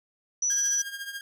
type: tone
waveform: sine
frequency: 5920 Hz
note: F#8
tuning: in tune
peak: -23 dBFS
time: 0.42-0.82 s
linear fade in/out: 5 ms
type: tone with tremolo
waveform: sawtooth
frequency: 1616 Hz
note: G#6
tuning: 48 cents flat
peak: -28 dBFS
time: 0.5-1.21 s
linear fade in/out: 2 ms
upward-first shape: triangle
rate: 14 Hz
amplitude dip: 75%
effects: none